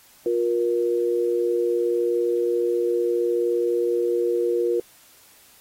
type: tone pair together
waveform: sine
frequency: 354.8 / 474.1 Hz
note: F4 / A#4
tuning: +27 / +29 cents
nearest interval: perfect fourth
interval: 502 cents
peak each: -22 / -22 dBFS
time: 0.26-4.8 s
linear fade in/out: 2 ms
effects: white hiss -53 dBFS RMS until 5.6 s + AAC 48 kbps